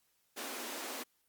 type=high-pass noise; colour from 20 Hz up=pink; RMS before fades=-42 dBFS; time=0.36-1.04 s; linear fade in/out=20 ms; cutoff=230 Hz; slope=96 dB/octave; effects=white hiss -75 dBFS RMS until 1.28 s + Opus 48 kbps